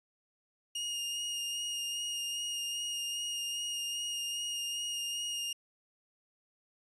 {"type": "tone with vibrato", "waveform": "sawtooth", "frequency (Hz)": 2848, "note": "F7", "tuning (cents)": 33, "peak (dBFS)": -31, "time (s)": [0.75, 5.53], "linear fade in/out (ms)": 5, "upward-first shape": "sine", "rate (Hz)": 2.5, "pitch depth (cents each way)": 16, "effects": ["resampled to 24000 Hz"]}